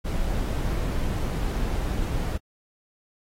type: noise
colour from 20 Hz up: brown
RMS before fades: -26 dBFS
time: 0.04-2.38 s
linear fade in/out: 20 ms
effects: AAC 48 kbps